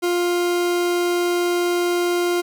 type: tone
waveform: 40% pulse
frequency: 351.1 Hz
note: F4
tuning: 9 cents sharp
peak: -17 dBFS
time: 0.02-2.42 s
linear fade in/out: 20 ms
effects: none